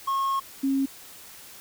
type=tone pair in turn; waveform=triangle / sine; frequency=1086 / 271.5 Hz; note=C#6 / C#4; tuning=-36 / -36 cents; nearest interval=2 octaves; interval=2400 cents; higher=first; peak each=-21 dBFS; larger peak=neither; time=0.07-0.4 / 0.63-0.86 s; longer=first; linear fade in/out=10 ms; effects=white hiss -46 dBFS RMS until 1.6 s